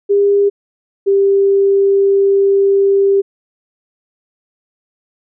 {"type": "tone pair in turn", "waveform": "sine", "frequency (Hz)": [402.7, 394.9], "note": ["G4", "G4"], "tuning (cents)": [47, 13], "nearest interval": "unison", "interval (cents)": 34, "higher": "first", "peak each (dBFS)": -8, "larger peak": "neither", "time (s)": [[0.09, 0.5], [1.06, 3.22]], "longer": "second", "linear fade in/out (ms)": 20, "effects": []}